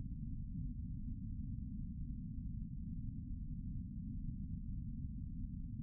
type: low-pass noise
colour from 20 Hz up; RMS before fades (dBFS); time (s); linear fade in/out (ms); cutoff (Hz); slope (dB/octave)
pink; -44; 0-5.82; 0; 260; 96
effects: none